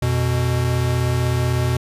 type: tone pair together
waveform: square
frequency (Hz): 87.39 / 123.47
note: F2 / B2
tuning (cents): +2 / 0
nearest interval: tritone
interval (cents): 598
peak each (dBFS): -23 / -19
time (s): 0.02-1.77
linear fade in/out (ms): 5
effects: resampled to 32000 Hz